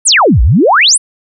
sine exponential two-way sweep, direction down then up, 10548 to 50.6 to 10548 Hz, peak -4 dBFS, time 0.05-0.98 s, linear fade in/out 20 ms, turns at 0.42 s, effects none

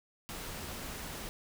pink noise, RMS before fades -42 dBFS, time 0.29-1.29 s, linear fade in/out 0 ms, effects none

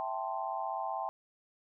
sine chord, A minor seventh, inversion second, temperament equal, 659.3 / 784 / 880 / 1046.5 Hz, E5 / G5 / A5 / C6, 0 / 0 / 0 / 0 cents, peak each -40 / -37 / -39 / -40 dBFS, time 0-1.09 s, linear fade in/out 0 ms, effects none

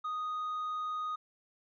triangle tone with tanh clipping, 1243 Hz, D#6, 2 cents flat, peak -34 dBFS, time 0.04-1.16 s, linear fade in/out 10 ms, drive 7 dB, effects none

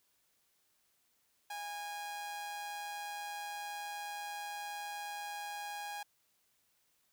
sawtooth tone with amplitude modulation, 821 Hz, G#5, 20 cents flat, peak -35 dBFS, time 1.5-6.03 s, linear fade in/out 5 ms, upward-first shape sine, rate 169 Hz, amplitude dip 35%, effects white hiss -75 dBFS RMS until 7.12 s

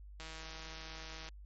click train, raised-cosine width 0.2 ms, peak -30 dBFS, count 175, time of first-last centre 0.2-1.287 s, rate 160 Hz, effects added 50 Hz sine -49 dBFS peak until 1.45 s + MP3 32 kbps

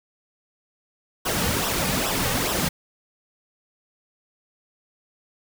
pink noise with flanger, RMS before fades -24 dBFS, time 1.25-2.69 s, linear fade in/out 10 ms, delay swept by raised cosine 0.44 to 3.04 ms, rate 2.4 Hz, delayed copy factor -0.65, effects none

